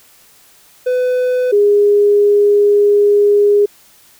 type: tone pair in turn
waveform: triangle / sine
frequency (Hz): 502 / 410.4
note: B4 / G#4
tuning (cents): +28 / -21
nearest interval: minor third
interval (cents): 349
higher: first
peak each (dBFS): -10 / -7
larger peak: second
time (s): 0.86-1.52 / 1.52-3.66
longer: second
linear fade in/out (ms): 10
effects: white hiss -47 dBFS RMS until 4.19 s